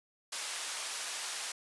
white band-pass noise, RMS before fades -39 dBFS, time 0.32-1.52 s, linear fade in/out 5 ms, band 700 to 9100 Hz, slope 12 dB/octave, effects resampled to 24000 Hz

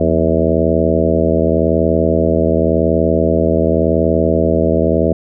harmonic tone with a mistuned harmonic, 80.9 Hz, E2, 32 cents flat, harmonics 1 / 2 / 3 / 4 / 5 / 6 / 7 / 8, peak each -19 / -19 / -19 / -19 / -19 / -19 / -19 / -19 dBFS, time 0-5.13 s, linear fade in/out 5 ms, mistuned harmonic 2, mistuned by +110 cents, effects none

